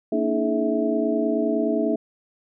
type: tone cluster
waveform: sine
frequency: 230.9 / 287.6 / 317.3 / 426 / 653 Hz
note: A#3 / D4 / D#4 / G#4 / E5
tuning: -16 / -36 / +34 / +44 / -17 cents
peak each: -26 dBFS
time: 0.12-1.96 s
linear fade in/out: 5 ms
effects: none